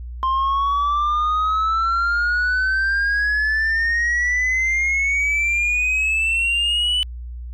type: exponential sweep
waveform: sine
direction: up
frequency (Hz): 1046.5 to 2995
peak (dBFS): -14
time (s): 0.23-7.03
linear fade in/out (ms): 0
effects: tanh soft clip ceiling -16 dBFS + added 60 Hz sine -29 dBFS peak until 7.53 s